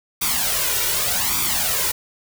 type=noise with flanger; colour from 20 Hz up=white; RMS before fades=-21 dBFS; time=0.21-1.92 s; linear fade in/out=10 ms; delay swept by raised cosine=0.85 to 2.15 ms; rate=0.85 Hz; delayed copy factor=+0.7; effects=none